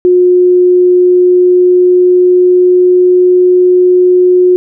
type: tone with pitch glide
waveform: sine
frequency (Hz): 360.3 to 362.4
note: F#4 to F#4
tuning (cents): -46 to -36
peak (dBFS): -3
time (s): 0.05-4.56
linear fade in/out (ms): 0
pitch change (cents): +10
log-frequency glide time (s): 1-3.4
effects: none